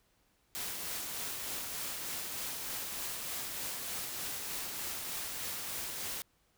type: noise with tremolo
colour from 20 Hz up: white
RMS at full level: -38 dBFS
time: 0.55-6.22 s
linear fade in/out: 0 ms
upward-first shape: triangle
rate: 3.3 Hz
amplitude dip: 30%
effects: pink hiss -72 dBFS RMS until 6.57 s